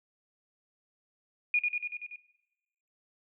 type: tone with echo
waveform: sine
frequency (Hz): 2442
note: D#7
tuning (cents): -33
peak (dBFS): -22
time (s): 1.54-1.59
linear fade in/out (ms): 2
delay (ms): 95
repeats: 6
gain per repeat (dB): -3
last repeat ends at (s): 2.16
effects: noise-tail reverb RT60 1.0 s tail -18 dB re dry